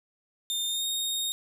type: tone with pitch glide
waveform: sawtooth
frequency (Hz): 3623 to 3708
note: A7 to A#7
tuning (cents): +50 to -10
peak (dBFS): -25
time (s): 0.5-1.32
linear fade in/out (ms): 0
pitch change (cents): +40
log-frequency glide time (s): 0.66-0.85
effects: none